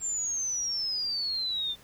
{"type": "exponential sweep", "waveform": "sine", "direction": "down", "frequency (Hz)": [7459, 3553], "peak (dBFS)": -28, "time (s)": [0, 1.76], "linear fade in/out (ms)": 50, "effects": ["pink hiss -55 dBFS RMS until 1.83 s"]}